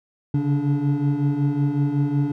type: tone cluster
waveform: triangle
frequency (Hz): 138.5 / 143.9 / 290.1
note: C#3 / D3 / D4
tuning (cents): -1 / -35 / -21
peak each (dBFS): -21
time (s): 0.34-2.32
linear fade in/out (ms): 5
effects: none